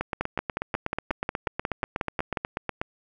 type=two click trains; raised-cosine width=0.5 ms; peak=-11 / -12 dBFS; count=13 / 24; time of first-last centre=0.21-2.372 / 0.01-2.815 s; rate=5.55 / 8.2 Hz; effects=none